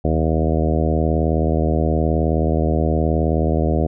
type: harmonic tone with a mistuned harmonic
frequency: 79 Hz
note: D#2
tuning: 27 cents sharp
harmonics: 1 / 2 / 3 / 4 / 5 / 6 / 7 / 8 / 9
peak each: -19 / -22 / -24 / -25 / -26 / -27 / -27 / -28 / -29 dBFS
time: 0.04-3.87 s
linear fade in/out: 10 ms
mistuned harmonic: 1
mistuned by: -89 cents
effects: none